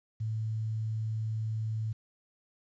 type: tone with quantisation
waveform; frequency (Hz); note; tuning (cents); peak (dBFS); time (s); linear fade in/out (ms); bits
sine; 110; A2; 0; -30; 0.2-1.93; 10; 10
effects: resampled to 16000 Hz